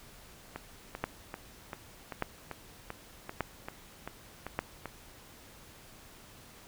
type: two click trains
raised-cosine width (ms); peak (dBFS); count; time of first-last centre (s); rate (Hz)
0.5; -15 / -23; 4 / 12; 1.04-4.59 / 0.56-4.857; 0.845 / 2.56
effects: pink hiss -54 dBFS RMS until 6.67 s